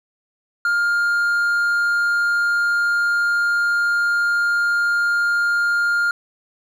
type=tone; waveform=triangle; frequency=1407 Hz; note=F6; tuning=12 cents sharp; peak=-14 dBFS; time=0.65-6.11 s; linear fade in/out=2 ms; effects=none